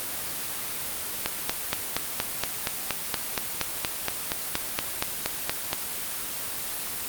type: click train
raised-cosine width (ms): 0.2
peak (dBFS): -6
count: 20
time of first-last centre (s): 1.26-5.731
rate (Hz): 4.25
effects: white hiss -32 dBFS RMS until 7.08 s + Opus 32 kbps